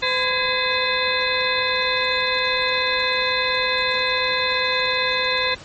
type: harmonic tone with a mistuned harmonic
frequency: 510 Hz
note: C5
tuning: 44 cents flat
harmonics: 1 / 2 / 3 / 4 / 5 / 7 / 8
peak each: -26 / -26 / -26 / -26 / -26 / -26 / -26 dBFS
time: 0.02-5.55 s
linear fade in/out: 10 ms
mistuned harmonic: 3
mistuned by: +130 cents
effects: pink hiss -41 dBFS RMS until 5.64 s + MP3 32 kbps